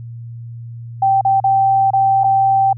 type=tone with dropouts; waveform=sine; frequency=779 Hz; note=G5; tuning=11 cents flat; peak=-10 dBFS; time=1.02-2.73 s; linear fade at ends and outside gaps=5 ms; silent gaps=1.212-1.249 / 1.402-1.44 / 1.906-1.933 / 2.236-2.241 s; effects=added 117 Hz sine -28 dBFS peak until 2.77 s